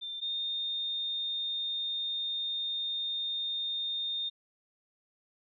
sine tone pair in turn, 3581 / 3650 Hz, A7 / A#7, +30 / -37 cents, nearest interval unison, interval 33 cents, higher second, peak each -36 / -31 dBFS, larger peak second, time 0.01-0.21 / 0.21-4.3 s, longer second, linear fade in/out 20 ms, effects none

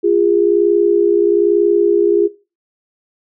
sine tone pair together, 347 / 408.1 Hz, F4 / G#4, -11 / -30 cents, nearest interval minor third, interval 281 cents, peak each -13 dBFS, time 0.03-2.28 s, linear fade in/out 20 ms, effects noise-tail reverb RT60 0.3 s tail -18 dB re dry

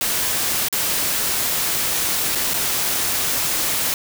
white noise with dropouts, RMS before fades -21 dBFS, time 0.01-3.94 s, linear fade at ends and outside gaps 1 ms, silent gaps 0.685-0.726 / 2.351-2.355 / 2.536-2.541 s, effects none

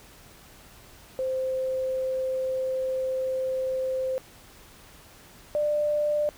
sine tone pair in turn, 521 / 594.7 Hz, C5 / D5, -7 / +22 cents, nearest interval major second, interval 229 cents, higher second, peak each -25 / -22 dBFS, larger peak second, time 1.19-4.18 / 5.55-6.29 s, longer first, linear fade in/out 0 ms, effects pink hiss -51 dBFS RMS until 6.37 s

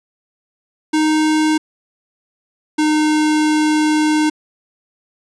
square tone pair in turn, 310 / 306.3 Hz, D#4 / D#4, -6 / -27 cents, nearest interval unison, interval 21 cents, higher first, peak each -13 dBFS, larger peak neither, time 0.93-1.58 / 2.78-4.3 s, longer second, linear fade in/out 10 ms, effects resampled to 22050 Hz

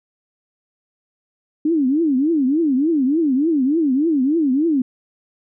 sine tone with vibrato, 292.3 Hz, D4, 8 cents flat, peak -14 dBFS, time 1.65-4.82 s, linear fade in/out 5 ms, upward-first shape triangle, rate 3.4 Hz, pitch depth 290 cents each way, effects none

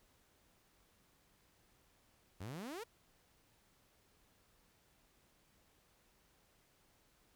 sawtooth exponential sweep, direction up, 86.1 to 493.9 Hz, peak -40 dBFS, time 2.4-2.84 s, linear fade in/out 10 ms, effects pink hiss -72 dBFS RMS until 7.35 s

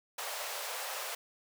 pink high-pass noise, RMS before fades -39 dBFS, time 0.18-1.15 s, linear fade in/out 5 ms, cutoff 490 Hz, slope 48 dB/octave, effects none

